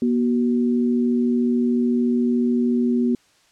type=tone pair together; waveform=sine; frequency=241 / 374.7 Hz; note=B3 / F#4; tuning=-42 / +22 cents; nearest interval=minor sixth; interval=764 cents; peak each=-17 / -25 dBFS; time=0.02-3.15 s; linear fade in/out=2 ms; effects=white hiss -58 dBFS RMS until 3.51 s + low-pass 7000 Hz 12 dB/octave